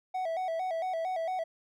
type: tone with vibrato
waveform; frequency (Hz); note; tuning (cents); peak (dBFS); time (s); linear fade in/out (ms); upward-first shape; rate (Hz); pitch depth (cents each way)
triangle; 698.5; F5; 0; -28; 0.14-1.44; 10; square; 4.4; 110
effects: none